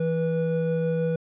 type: tone pair together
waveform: triangle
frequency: 164.81 / 488.2 Hz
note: E3 / B4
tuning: 0 / -20 cents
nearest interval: octave + perfect fifth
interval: 1880 cents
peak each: -23 dBFS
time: 0-1.16 s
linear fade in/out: 5 ms
effects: resampled to 8000 Hz